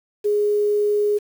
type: tone with quantisation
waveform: sine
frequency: 415.3 Hz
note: G#4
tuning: in tune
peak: -16 dBFS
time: 0.24-1.19 s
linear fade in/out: 20 ms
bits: 7
effects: none